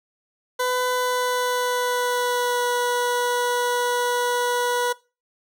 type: tone with pitch glide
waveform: 20% pulse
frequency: 501 to 488.1 Hz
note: B4 to B4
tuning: +25 to -20 cents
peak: -16 dBFS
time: 0.59-4.93 s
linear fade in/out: 10 ms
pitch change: -45 cents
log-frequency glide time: 0.89-2.66 s
effects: noise-tail reverb RT60 0.3 s tail -21 dB re dry